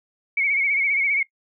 sine tone with vibrato, 2223 Hz, C#7, 4 cents sharp, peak -18 dBFS, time 0.37-1.23 s, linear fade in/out 5 ms, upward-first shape sine, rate 15 Hz, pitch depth 64 cents each way, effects noise-tail reverb RT60 0.1 s tail -20 dB re dry

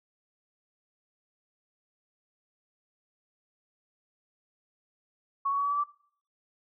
sine tone with pitch steps, 1108.7 / 1119.6 / 1130.7 / 1141.8 / 1153.1 / 1164.5 Hz, C#6 / C#6 / C#6 / D6 / D6 / D6, 0 / +17 / +34 / -49 / -32 / -15 cents, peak -25 dBFS, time 5.45-5.84 s, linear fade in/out 10 ms, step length 65 ms, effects noise-tail reverb RT60 0.5 s tail -18 dB re dry

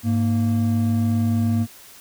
triangle tone pair together, 103.1 / 231.5 Hz, G#2 / A#3, -12 / -12 cents, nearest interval octave + major second, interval 1400 cents, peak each -18 dBFS, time 0.03-1.67 s, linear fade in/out 50 ms, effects white hiss -45 dBFS RMS until 2 s

